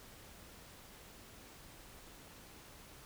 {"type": "silence", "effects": ["pink hiss -56 dBFS RMS until 3.05 s"]}